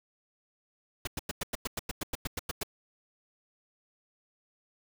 pink noise bursts, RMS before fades -33 dBFS, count 14, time 1.05-2.633 s, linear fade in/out 5 ms, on 23 ms, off 97 ms, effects none

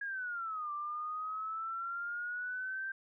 sine exponential two-way sweep, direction down then up, 1661.2 to 1174.7 to 1575 Hz, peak -36 dBFS, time 0.01-2.92 s, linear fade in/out 5 ms, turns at 0.72 s, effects none

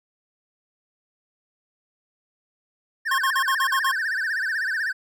triangle tone with vibrato, 1661.2 Hz, G#6, in tune, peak -21 dBFS, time 3.05-4.93 s, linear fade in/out 20 ms, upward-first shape sine, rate 16 Hz, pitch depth 180 cents each way
square tone bursts, 1075 Hz, C6, 47 cents sharp, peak -21 dBFS, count 7, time 3.11-3.916 s, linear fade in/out 5 ms, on 74 ms, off 48 ms
effects none

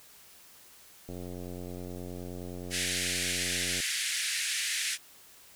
click train, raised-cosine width 2 ms, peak -28 dBFS, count 244, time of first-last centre 1.09-3.802 s, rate 89.6 Hz
pink band-pass noise, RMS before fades -32 dBFS, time 2.7-4.98 s, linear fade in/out 50 ms, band 1700 to 11000 Hz, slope 48 dB/octave
effects white hiss -55 dBFS RMS until 5.55 s

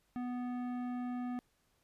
sine tone with tanh clipping, 246.9 Hz, B3, in tune, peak -38 dBFS, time 0.16-1.39 s, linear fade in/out 0 ms, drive 14 dB, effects pink hiss -75 dBFS RMS until 1.83 s + resampled to 32000 Hz

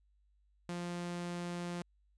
sawtooth tone, 174.61 Hz, F3, in tune, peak -34 dBFS, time 0.69-1.82 s, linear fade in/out 0 ms, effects added 50 Hz sine -68 dBFS peak until 2.17 s + resampled to 22050 Hz

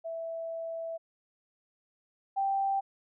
sine tone pair in turn, 659 / 783.7 Hz, E5 / G5, -1 / -1 cents, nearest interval minor third, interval 300 cents, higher second, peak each -34 / -26 dBFS, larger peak second, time 0.04-0.98 / 2.36-2.81 s, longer first, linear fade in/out 20 ms, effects none

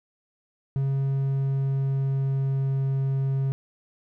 triangle tone with pitch glide, 136.4 to 135.3 Hz, C#3 to C#3, -28 to -42 cents, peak -20 dBFS, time 0.76-3.52 s, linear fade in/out 0 ms, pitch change -14 cents, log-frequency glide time 1.01-2.89 s, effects none

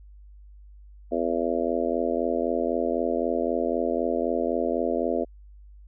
harmonic tone, 83.9 Hz, E2, 31 cents sharp, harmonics 3 / 4 / 5 / 6 / 7 / 8, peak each -30 / -30 / -30 / -30 / -30 / -30 dBFS, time 1.11-5.25 s, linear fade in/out 20 ms, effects added 50 Hz sine -45 dBFS peak until 5.87 s

